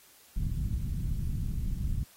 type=low-pass noise; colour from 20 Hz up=pink; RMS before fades=-31 dBFS; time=0.36-2.04 s; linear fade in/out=10 ms; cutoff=170 Hz; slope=24 dB/octave; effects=white hiss -58 dBFS RMS until 2.16 s + AAC 48 kbps